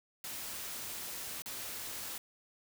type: noise with dropouts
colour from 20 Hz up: white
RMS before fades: -42 dBFS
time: 0.24-2.18 s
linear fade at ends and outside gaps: 2 ms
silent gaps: 1.421-1.459 s
effects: none